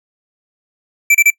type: tone bursts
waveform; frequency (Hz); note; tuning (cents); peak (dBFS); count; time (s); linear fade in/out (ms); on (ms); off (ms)
square; 2332; D7; -13; -7; 3; 1.1-1.303; 5; 47; 31
effects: noise-tail reverb RT60 0.1 s tail -24 dB re dry